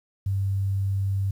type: tone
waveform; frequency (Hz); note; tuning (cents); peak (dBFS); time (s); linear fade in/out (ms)
sine; 97.7; G2; -5; -22; 0.26-1.31; 5
effects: 9-bit